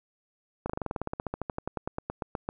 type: slowing click train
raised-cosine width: 1 ms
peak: -17 dBFS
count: 25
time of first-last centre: 0.66-2.489 s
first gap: 36 ms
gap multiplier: 1.06
effects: none